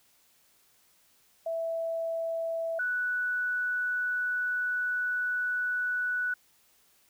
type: tone pair in turn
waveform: sine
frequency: 659.3 / 1480.1 Hz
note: E5 / F#6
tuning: 0 / 0 cents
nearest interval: octave + major second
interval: 1400 cents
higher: second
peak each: -29 / -27 dBFS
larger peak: second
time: 1.46-2.79 / 2.79-6.34 s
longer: second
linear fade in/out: 5 ms
effects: white hiss -65 dBFS RMS until 7.09 s